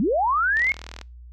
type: linear sweep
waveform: sine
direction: up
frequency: 176.9 to 2212 Hz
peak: -18 dBFS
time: 0-0.72 s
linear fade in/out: 0 ms
type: click train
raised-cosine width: 0.2 ms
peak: -19 dBFS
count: 19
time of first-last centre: 0.57-1.013 s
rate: 40.6 Hz
effects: noise-tail reverb RT60 0.3 s tail -26 dB re dry + added 60 Hz sine -40 dBFS peak until 1.32 s